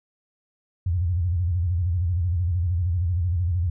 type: tone with vibrato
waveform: sine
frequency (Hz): 87.5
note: F2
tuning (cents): +4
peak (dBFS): -20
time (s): 0.86-3.7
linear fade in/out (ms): 5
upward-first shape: square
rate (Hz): 13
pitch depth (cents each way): 110
effects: none